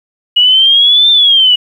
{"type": "exponential two-way sweep", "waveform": "sine", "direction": "up then down", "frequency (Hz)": [2905, 3600, 2905], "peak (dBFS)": -4, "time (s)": [0.36, 1.56], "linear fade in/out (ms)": 10, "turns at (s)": 1.1, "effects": ["7-bit"]}